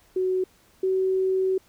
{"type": "tone pair in turn", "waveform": "sine", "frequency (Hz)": [371.9, 377.7], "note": ["F#4", "F#4"], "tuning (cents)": [9, 36], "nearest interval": "unison", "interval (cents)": 27, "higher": "second", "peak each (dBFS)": [-21, -20], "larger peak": "second", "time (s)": [[0.16, 0.44], [0.83, 1.58]], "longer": "second", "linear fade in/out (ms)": 5, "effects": ["pink hiss -59 dBFS RMS until 1.68 s"]}